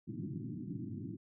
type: band-pass noise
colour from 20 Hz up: pink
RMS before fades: -42 dBFS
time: 0.07-1.17 s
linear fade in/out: 20 ms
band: 100 to 350 Hz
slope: 96 dB/octave
effects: none

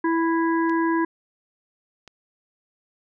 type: harmonic tone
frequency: 330 Hz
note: E4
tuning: 2 cents sharp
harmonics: 1 / 3 / 5 / 6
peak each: -20 / -25 / -30 / -39 dBFS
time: 0.04-1.05 s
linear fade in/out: 5 ms
type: clicks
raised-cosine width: 0.2 ms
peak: -26 dBFS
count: 2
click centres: 0.696 / 2.077 s
effects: none

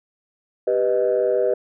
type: chord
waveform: sine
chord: G augmented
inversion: none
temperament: equal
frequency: 392 / 493.9 / 622.3 Hz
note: G4 / B4 / D#5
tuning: 0 / 0 / 0 cents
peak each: -21 / -19 / -21 dBFS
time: 0.67-1.54 s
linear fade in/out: 5 ms
effects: tanh soft clip ceiling -10 dBFS

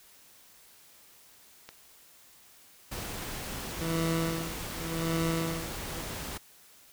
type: click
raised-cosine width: 0.2 ms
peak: -26 dBFS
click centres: 1.69 s
type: noise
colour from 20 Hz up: pink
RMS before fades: -38 dBFS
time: 2.91-6.38 s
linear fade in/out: 10 ms
type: tone with tremolo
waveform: 20% pulse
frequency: 164.4 Hz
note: E3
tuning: 4 cents flat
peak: -22 dBFS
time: 3.81-6.01 s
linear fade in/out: 2 ms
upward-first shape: sine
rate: 0.88 Hz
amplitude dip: 95%
effects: white hiss -57 dBFS RMS until 6.92 s

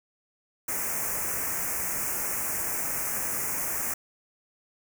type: band-stop noise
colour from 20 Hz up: white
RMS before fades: -30 dBFS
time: 0.68-3.94 s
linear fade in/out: 5 ms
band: 2400 to 5900 Hz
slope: 48 dB/octave
effects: none

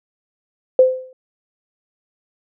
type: tone with exponential decay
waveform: sine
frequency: 515 Hz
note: C5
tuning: 28 cents flat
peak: -4 dBFS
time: 0.79-1.13 s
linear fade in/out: 2 ms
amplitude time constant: 73 ms
effects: none

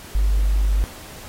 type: tone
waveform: sine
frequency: 49.81 Hz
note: G1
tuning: 28 cents sharp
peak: -15 dBFS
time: 0.15-0.84 s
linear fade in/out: 0 ms
effects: pink hiss -40 dBFS RMS until 1.28 s + AAC 48 kbps

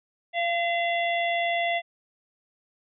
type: harmonic tone with a mistuned harmonic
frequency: 687 Hz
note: F5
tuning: 29 cents flat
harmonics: 1 / 3 / 4 / 5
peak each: -25 / -28 / -35 / -35 dBFS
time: 0.33-1.82 s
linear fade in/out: 50 ms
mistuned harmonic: 3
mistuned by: -17 cents
effects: none

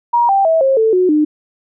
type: tone with pitch steps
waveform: sine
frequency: 950 / 785.1 / 648.9 / 536.3 / 443.2 / 366.3 / 302.7 Hz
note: A#5 / G5 / E5 / C5 / A4 / F#4 / D#4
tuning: +33 / +2 / -27 / +43 / +13 / -17 / -48 cents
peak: -9 dBFS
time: 0.13-1.25 s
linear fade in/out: 10 ms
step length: 160 ms
effects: none

